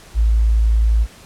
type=tone; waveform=sine; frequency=55.3 Hz; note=A1; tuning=9 cents sharp; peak=-11 dBFS; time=0.14-1.07 s; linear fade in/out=50 ms; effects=pink hiss -43 dBFS RMS until 1.25 s + low-pass 11000 Hz 12 dB/octave